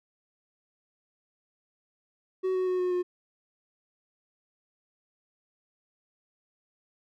triangle tone with pitch steps, 374.7 / 370.6 / 366.6 / 362.6 / 358.6 Hz, F#4 / F#4 / F#4 / F#4 / F4, +22 / +3 / -16 / -35 / +46 cents, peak -23 dBFS, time 2.43-3.03 s, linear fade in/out 20 ms, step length 120 ms, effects none

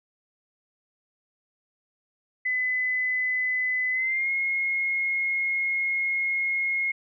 sine tone with pitch glide, 2012 to 2156 Hz, B6 to C#7, +32 to -49 cents, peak -23 dBFS, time 2.45-6.92 s, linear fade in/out 10 ms, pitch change +119 cents, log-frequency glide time 3.91-4.3 s, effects none

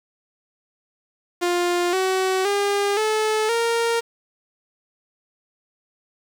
sawtooth tone with pitch steps, 351.6 / 376.8 / 403.9 / 432.9 / 463.9 Hz, F4 / F#4 / G#4 / A4 / A#4, +12 / +32 / -48 / -28 / -8 cents, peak -15 dBFS, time 1.41-4.01 s, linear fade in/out 20 ms, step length 520 ms, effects low-pass 10000 Hz 12 dB/octave + 7-bit

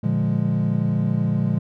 triangle chord, Bb dominant seventh, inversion none, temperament equal, 116.54 / 146.83 / 174.61 / 207.7 Hz, Bb2 / D3 / F3 / Ab3, 0 / 0 / 0 / 0 cents, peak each -22 dBFS, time 0.03-1.59 s, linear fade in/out 10 ms, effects none

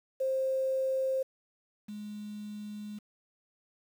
sine tone pair in turn, 528 / 209.2 Hz, C5 / G#3, +16 / +13 cents, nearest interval octave + major third, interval 1603 cents, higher first, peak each -27 / -38 dBFS, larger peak first, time 0.2-1.23 / 1.88-2.99 s, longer second, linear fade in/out 10 ms, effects 9-bit

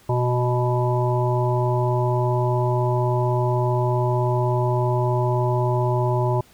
harmonic tone, 123.47 Hz, B2, in tune, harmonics 1 / 3 / 5 / 7 / 8, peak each -20 / -25 / -27 / -28 / -29 dBFS, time 0.09-6.41 s, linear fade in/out 5 ms, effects pink hiss -53 dBFS RMS until 6.53 s

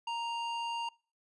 square tone with band-pass filter, 932.3 Hz, A#5, in tune, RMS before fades -36 dBFS, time 0.07-0.89 s, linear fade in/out 5 ms, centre 1900 Hz, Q 1.5, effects noise-tail reverb RT60 0.4 s tail -25 dB re dry + resampled to 24000 Hz

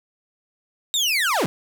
30% pulse linear sweep, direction down, 3801 to 109.1 Hz, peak -16 dBFS, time 0.94-1.46 s, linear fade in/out 0 ms, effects none

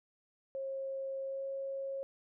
sine tone with pitch glide, 539 to 543.7 Hz, C#5 to C#5, -49 to -34 cents, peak -36 dBFS, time 0.55-2.03 s, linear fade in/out 0 ms, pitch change +15 cents, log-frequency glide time 1.23-1.45 s, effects none

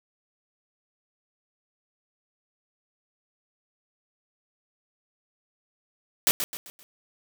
white noise with echo, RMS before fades -20 dBFS, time 6.27-6.31 s, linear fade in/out 0 ms, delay 130 ms, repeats 4, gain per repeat -8 dB, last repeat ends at 6.83 s, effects none

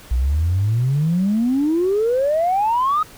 sine exponential sweep, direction up, 58.27 to 1279 Hz, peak -14 dBFS, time 0.11-3.03 s, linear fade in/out 5 ms, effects tanh soft clip ceiling -11 dBFS + pink hiss -43 dBFS RMS until 3.17 s

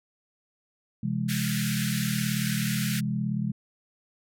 sine chord, C augmented, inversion none, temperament equal with one note detuned, 130.81 / 168.86 / 207.7 Hz, C3 / E3 / G#3, 0 / +42 / 0 cents, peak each -30 / -31 / -29 dBFS, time 1.03-3.52 s, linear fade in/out 5 ms
pink band-pass noise, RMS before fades -34 dBFS, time 1.28-3.01 s, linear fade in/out 20 ms, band 1400 to 16000 Hz, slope 96 dB/octave
effects none

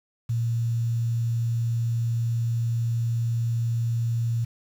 sine tone with quantisation, 116.54 Hz, A#2, in tune, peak -22 dBFS, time 0.29-4.45 s, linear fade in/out 10 ms, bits 8, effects none

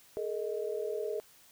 sine tone cluster, 420.2 / 459.6 / 623 Hz, G#4 / A#4 / D#5, +20 / -25 / +2 cents, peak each -35 / -37 / -39 dBFS, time 0.17-1.2 s, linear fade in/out 0 ms, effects white hiss -60 dBFS RMS until 1.51 s

